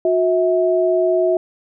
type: tone pair together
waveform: sine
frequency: 363.1 / 647.5 Hz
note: F#4 / E5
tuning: -33 / -31 cents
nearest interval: minor seventh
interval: 1002 cents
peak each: -16 dBFS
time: 0.05-1.37 s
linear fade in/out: 2 ms
effects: none